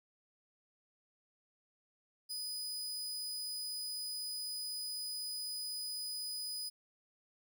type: tone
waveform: sawtooth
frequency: 4978 Hz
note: D#8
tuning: in tune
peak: -36 dBFS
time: 2.29-6.7 s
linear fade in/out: 20 ms
effects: 13-bit